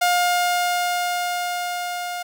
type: tone with level ramp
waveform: sawtooth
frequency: 710 Hz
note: F5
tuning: 28 cents sharp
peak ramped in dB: -12 to -23 dBFS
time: 0.01-2.23 s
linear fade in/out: 10 ms
effects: none